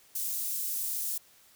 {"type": "high-pass noise", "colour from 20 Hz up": "white", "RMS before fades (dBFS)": -33, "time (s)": [0.15, 1.18], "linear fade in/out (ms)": 5, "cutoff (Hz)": 8000, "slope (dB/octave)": 12, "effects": ["white hiss -60 dBFS RMS until 1.55 s"]}